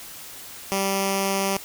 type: tone with notch filter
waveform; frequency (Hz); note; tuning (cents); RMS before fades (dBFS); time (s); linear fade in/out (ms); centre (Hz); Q
5% pulse; 195.2; G3; -7; -24; 0.72-1.57; 0; 1600; 1
effects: white hiss -40 dBFS RMS until 1.64 s